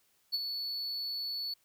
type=tone with ADSR envelope; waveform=triangle; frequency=4435 Hz; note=C#8; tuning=in tune; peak=-26 dBFS; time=0.32-1.54 s; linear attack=24 ms; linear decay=31 ms; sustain=-7 dB; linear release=7 ms; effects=white hiss -71 dBFS RMS until 1.64 s